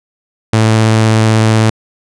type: tone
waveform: sawtooth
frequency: 110.5 Hz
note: A2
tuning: 8 cents sharp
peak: -3 dBFS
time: 0.53-1.7 s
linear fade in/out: 5 ms
effects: resampled to 22050 Hz